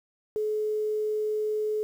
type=tone; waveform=sine; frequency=427.5 Hz; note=A4; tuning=50 cents flat; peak=-25 dBFS; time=0.36-1.83 s; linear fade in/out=0 ms; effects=9-bit